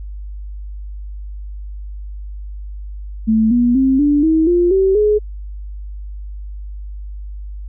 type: tone with pitch steps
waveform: sine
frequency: 220.5 / 241.8 / 265.3 / 291 / 319.1 / 350 / 383.9 / 421.1 Hz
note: A3 / B3 / C4 / D4 / D#4 / F4 / G4 / G#4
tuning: +4 / -36 / +24 / -16 / +44 / +4 / -36 / +24 cents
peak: -10 dBFS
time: 3.27-5.19 s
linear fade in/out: 20 ms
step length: 240 ms
effects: added 50 Hz sine -26 dBFS peak until 7.68 s